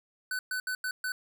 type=tone bursts at uneven times; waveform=square; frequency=1505 Hz; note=F#6; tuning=29 cents sharp; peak=-31 dBFS; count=5; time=0.31-0.39 / 0.51-0.6 / 0.67-0.75 / 0.84-0.91 / 1.04-1.12 s; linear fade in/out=2 ms; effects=none